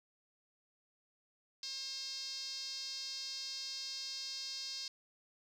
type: tone with band-pass filter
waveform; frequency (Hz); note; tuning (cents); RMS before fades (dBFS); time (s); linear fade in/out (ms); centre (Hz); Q
5% pulse; 535; C5; +38; -43; 1.63-4.88; 2; 4800; 4.4
effects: none